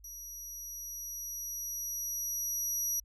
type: tone with level ramp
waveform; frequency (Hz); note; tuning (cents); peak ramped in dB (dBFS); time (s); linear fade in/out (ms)
30% pulse; 5800; F#8; -35; -40 to -26; 0.04-3; 5
effects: added 50 Hz sine -55 dBFS peak until 3.04 s